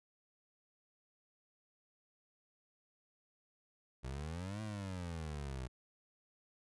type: exponential two-way sweep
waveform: 25% pulse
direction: up then down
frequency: 61.74 to 110 to 61.74 Hz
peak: -37 dBFS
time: 4.03-5.68 s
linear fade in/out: 20 ms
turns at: 4.62 s
effects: resampled to 24000 Hz